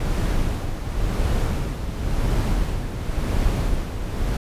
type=noise with tremolo; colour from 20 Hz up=brown; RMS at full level=-20 dBFS; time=0-4.37 s; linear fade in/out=5 ms; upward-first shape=sine; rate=0.94 Hz; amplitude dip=55%; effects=resampled to 32000 Hz